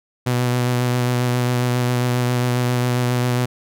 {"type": "tone with vibrato", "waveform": "sawtooth", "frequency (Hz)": 123.47, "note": "B2", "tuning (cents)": 0, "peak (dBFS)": -13, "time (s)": [0.26, 3.46], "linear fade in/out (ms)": 10, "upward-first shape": "sine", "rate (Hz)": 7.4, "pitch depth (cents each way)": 18, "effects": []}